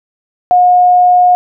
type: tone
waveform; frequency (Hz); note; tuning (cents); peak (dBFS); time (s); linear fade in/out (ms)
sine; 720; F#5; -47; -4; 0.51-1.35; 0
effects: none